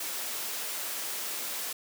white high-pass noise, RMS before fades -35 dBFS, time 0-1.73 s, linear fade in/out 5 ms, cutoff 290 Hz, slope 12 dB/octave, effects none

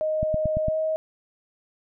sine tone with pitch glide, 622.3 to 631.4 Hz, D#5 to D#5, 0 to +25 cents, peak -22 dBFS, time 0.01-0.96 s, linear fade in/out 0 ms, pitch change +25 cents, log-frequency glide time 0.61-0.77 s
click train, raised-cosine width 5 ms, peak -15 dBFS, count 5, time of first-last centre 0.23-0.684 s, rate 8.82 Hz
effects none

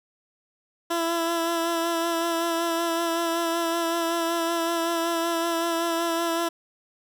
15% pulse tone with vibrato, 335.1 Hz, E4, 29 cents sharp, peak -17 dBFS, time 0.9-6.49 s, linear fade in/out 10 ms, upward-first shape sine, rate 5.3 Hz, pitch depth 24 cents each way, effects none

